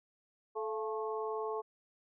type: harmonic tone with a mistuned harmonic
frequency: 217.7 Hz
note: A3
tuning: 18 cents flat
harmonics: 2 / 3 / 4 / 5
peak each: -36 / -45 / -42 / -42 dBFS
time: 0.55-1.62 s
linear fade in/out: 20 ms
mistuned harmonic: 3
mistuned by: +72 cents
effects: none